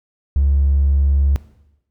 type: tone with vibrato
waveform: triangle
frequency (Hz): 69.7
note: C#2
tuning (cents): +10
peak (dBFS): -9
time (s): 0.36-1.36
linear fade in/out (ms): 0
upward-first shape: sine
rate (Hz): 19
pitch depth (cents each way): 9
effects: noise-tail reverb RT60 0.9 s tail -18 dB re dry + tanh soft clip ceiling -8 dBFS